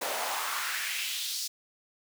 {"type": "noise with high-pass filter sweep", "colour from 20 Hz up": "pink", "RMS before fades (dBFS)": -33, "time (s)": [0.01, 1.48], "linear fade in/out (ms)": 10, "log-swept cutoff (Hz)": [520, 5300], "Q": 2.2, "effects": []}